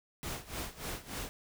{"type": "noise with tremolo", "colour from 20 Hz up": "pink", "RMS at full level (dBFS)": -38, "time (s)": [0.23, 1.29], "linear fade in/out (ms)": 0, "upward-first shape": "sine", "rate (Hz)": 3.4, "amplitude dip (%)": 85, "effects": []}